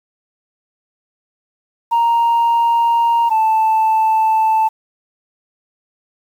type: tone pair in turn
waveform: sine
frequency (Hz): 932.3 / 880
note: A#5 / A5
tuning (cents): 0 / 0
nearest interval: minor second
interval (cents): 100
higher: first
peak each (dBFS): -9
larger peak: neither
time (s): 1.91-3.3 / 3.3-4.69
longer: neither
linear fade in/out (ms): 20
effects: tanh soft clip ceiling -9 dBFS + 7-bit